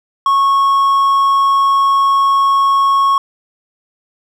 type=tone; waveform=triangle; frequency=1100 Hz; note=C#6; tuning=14 cents flat; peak=-7 dBFS; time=0.26-3.18 s; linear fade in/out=2 ms; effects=none